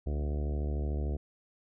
harmonic tone with a mistuned harmonic, 73.42 Hz, D2, in tune, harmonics 1 / 2 / 3 / 4 / 5 / 6 / 7 / 8 / 9 / 10, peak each -30 / -40 / -43 / -45 / -44 / -47 / -49 / -53 / -51 / -56 dBFS, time 0.06-1.17 s, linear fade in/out 10 ms, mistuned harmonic 1, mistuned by -83 cents, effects none

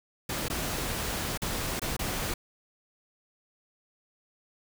pink noise with dropouts, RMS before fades -32 dBFS, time 0.29-2.34 s, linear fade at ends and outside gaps 5 ms, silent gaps 0.484-0.499 / 1.376-1.418 / 1.796-1.817 / 1.967-1.991 s, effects none

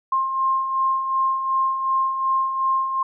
sine beating tone pair, 1059 / 1061.7 Hz, C6 / C6, +21 / +25 cents, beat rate 2.7 Hz, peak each -28 / -19 dBFS, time 0.12-3.03 s, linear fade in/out 5 ms, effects none

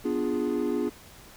triangle chord, B diminished seventh, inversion none, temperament equal, 246.9 / 293.7 / 349.2 / 415.3 Hz, B3 / D4 / F4 / Ab4, 0 / 0 / 0 / 0 cents, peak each -28 dBFS, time 0.04-0.9 s, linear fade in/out 20 ms, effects tanh soft clip ceiling -16 dBFS + pink hiss -50 dBFS RMS until 1.36 s

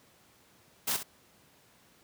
white noise with echo, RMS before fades -30 dBFS, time 0.87-0.97 s, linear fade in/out 10 ms, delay 63 ms, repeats 1, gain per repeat -10 dB, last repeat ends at 1.033 s, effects pink hiss -62 dBFS RMS until 2.03 s + high-pass 100 Hz 12 dB/octave

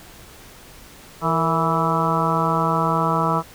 harmonic tone with a mistuned harmonic, 164.3 Hz, E3, 5 cents flat, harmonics 1 / 2 / 3 / 4 / 5 / 6 / 7 / 8, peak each -23 / -29 / -28 / -27 / -28 / -24 / -25 / -24 dBFS, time 1.21-3.43 s, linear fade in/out 50 ms, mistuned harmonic 3, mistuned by -78 cents, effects pink hiss -44 dBFS RMS until 3.54 s

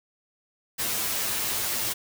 white noise with comb filter, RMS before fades -28 dBFS, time 0.78-1.94 s, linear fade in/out 20 ms, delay 9 ms, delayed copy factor +0.75, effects none

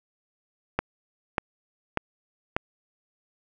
click train, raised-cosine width 0.5 ms, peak -8 dBFS, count 4, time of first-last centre 0.79-2.565 s, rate 1.69 Hz, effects none

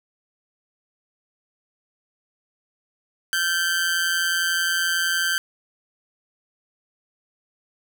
sawtooth tone with amplitude modulation, 1557 Hz, G6, 12 cents flat, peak -14 dBFS, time 3.33-5.38 s, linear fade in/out 0 ms, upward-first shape sine, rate 171 Hz, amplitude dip 60%, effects none

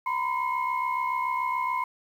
sine tone cluster, 949 / 1016 / 2171 Hz, A#5 / B5 / C#7, +31 / +49 / -37 cents, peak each -31 / -26 / -34 dBFS, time 0.06-1.84 s, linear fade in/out 5 ms, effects tanh soft clip ceiling -16 dBFS + 9-bit

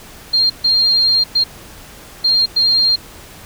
sine tone bursts at uneven times, 4203 Hz, C8, 7 cents sharp, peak -10 dBFS, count 5, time 0.33-0.5 / 0.64-1.24 / 1.35-1.44 / 2.24-2.46 / 2.56-2.96 s, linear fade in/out 10 ms, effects pink hiss -38 dBFS RMS until 3.45 s

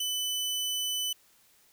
sawtooth tone, 3000 Hz, F#7, 23 cents sharp, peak -26 dBFS, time 0-1.13 s, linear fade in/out 5 ms, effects white hiss -63 dBFS RMS until 1.72 s

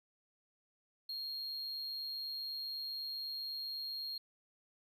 triangle tone, 4248 Hz, C8, 25 cents sharp, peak -38 dBFS, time 1.09-4.18 s, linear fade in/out 5 ms, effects none

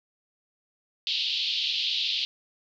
pink band-pass noise, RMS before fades -28 dBFS, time 1.07-2.25 s, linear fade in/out 0 ms, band 2900 to 4400 Hz, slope 48 dB/octave, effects none

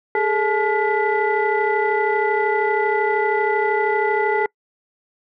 sine tone cluster, 409.4 / 442.2 / 862 / 1426 / 1994 Hz, G#4 / A4 / A5 / F6 / B6, -25 / +9 / -36 / +36 / +16 cents, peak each -21 / -22 / -21 / -28 / -24 dBFS, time 0.15-4.46 s, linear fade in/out 2 ms, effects noise-tail reverb RT60 0.1 s tail -26 dB re dry + tanh soft clip ceiling -7 dBFS

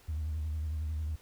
sine tone with vibrato, 77.4 Hz, D#2, 9 cents flat, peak -30 dBFS, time 0.08-1.16 s, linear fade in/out 10 ms, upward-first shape triangle, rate 11 Hz, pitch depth 77 cents each way, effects tanh soft clip ceiling -29 dBFS + pink hiss -60 dBFS RMS until 1.21 s

